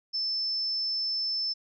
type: tone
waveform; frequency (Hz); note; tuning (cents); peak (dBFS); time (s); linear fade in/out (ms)
sine; 5280; E8; +2; -27; 0.13-1.54; 20
effects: none